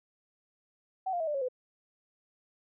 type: tone with pitch steps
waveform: sine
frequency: 758 / 699.1 / 644.8 / 594.7 / 548.5 / 505.9 Hz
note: F#5 / F5 / E5 / D5 / C#5 / B4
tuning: +42 / +2 / -38 / +22 / -18 / +42 cents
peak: -29 dBFS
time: 1.06-1.486 s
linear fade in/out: 10 ms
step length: 71 ms
effects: none